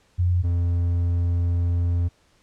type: tone pair in turn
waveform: sine / triangle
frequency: 89 / 86.67 Hz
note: F2 / F2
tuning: +33 / -13 cents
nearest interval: unison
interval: 46 cents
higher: first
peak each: -17 dBFS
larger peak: neither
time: 0.18-0.43 / 0.43-2.09 s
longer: second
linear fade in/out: 20 ms
effects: pink hiss -61 dBFS RMS until 2.42 s + low-pass 8000 Hz 12 dB/octave